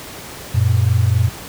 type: tone pair together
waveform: sine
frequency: 92.83 / 116.8 Hz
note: F#2 / A#2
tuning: +6 / +4 cents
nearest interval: major third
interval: 398 cents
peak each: -14 dBFS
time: 0.54-1.29 s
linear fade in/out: 10 ms
effects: pink hiss -33 dBFS RMS until 1.48 s + high-pass 60 Hz 12 dB/octave